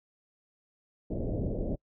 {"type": "low-pass noise", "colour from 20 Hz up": "pink", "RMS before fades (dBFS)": -32, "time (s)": [1.1, 1.76], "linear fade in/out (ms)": 10, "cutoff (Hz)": 610, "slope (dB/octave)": 48, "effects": ["noise-tail reverb RT60 0.1 s tail -26 dB re dry"]}